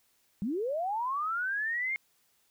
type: linear sweep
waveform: sine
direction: up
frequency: 181.3 to 2161 Hz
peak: -29 dBFS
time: 0.42-1.96 s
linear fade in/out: 0 ms
effects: white hiss -70 dBFS RMS until 2.5 s